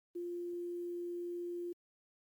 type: tone with quantisation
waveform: sine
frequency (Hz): 349.2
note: F4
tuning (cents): 0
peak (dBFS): -38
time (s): 0.15-1.73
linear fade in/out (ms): 10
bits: 11
effects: Opus 32 kbps